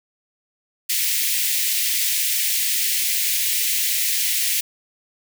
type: high-pass noise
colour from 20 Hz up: white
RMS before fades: -21 dBFS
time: 0.89-4.61 s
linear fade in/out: 10 ms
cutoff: 1900 Hz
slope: 48 dB/octave
effects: none